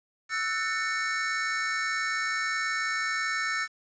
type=chord; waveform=square; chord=F# minor seventh; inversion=third; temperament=equal with one note detuned; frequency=1318.5 / 1480 / 1789.7 / 2217 Hz; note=E6 / F#6 / A6 / C#7; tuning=0 / 0 / +29 / 0 cents; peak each=-34 / -37 / -31 / -34 dBFS; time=0.29-3.68 s; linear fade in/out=50 ms; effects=resampled to 16000 Hz + 9-bit